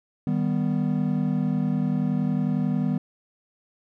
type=chord; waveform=triangle; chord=Eb augmented; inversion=none; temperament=equal; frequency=155.56 / 196 / 246.9 Hz; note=Eb3 / G3 / B3; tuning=0 / 0 / 0 cents; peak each=-24 dBFS; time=0.27-2.98 s; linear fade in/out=2 ms; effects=none